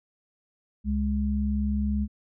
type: tone pair together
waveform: sine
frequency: 69.3 / 207.7 Hz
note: C#2 / G#3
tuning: 0 / 0 cents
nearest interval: octave + perfect fifth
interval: 1900 cents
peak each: -26 dBFS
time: 0.84-2.08 s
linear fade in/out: 50 ms
effects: none